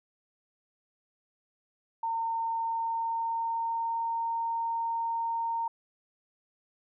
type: tone with pitch glide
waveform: sine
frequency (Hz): 912 to 919.9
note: A#5 to A#5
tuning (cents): -38 to -23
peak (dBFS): -28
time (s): 2.03-5.68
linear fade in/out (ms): 5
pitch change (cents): +15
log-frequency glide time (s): 2.56-4.27
effects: none